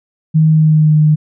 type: tone with pitch glide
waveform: sine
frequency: 157.3 to 152.91 Hz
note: D#3 to D#3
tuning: +19 to -30 cents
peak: -6 dBFS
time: 0.34-1.16 s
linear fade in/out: 20 ms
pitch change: -49 cents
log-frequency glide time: 0.49-0.97 s
effects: none